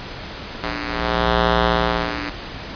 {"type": "ring-modulated tone", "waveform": "5% pulse", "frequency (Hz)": 116.54, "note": "A#2", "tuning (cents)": 0, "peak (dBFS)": -3, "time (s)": [0.63, 2.3], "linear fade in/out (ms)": 10, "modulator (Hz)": 291, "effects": ["pink hiss -32 dBFS RMS until 2.75 s", "resampled to 11025 Hz"]}